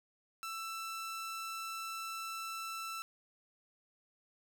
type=tone; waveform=sawtooth; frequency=1330 Hz; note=E6; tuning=15 cents sharp; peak=-36 dBFS; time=0.43-3.02 s; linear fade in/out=0 ms; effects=none